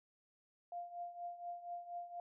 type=tone with tremolo; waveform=sine; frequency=698.5 Hz; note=F5; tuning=in tune; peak=-40 dBFS; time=0.72-2.2 s; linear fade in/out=2 ms; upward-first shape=triangle; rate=4.2 Hz; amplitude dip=80%; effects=none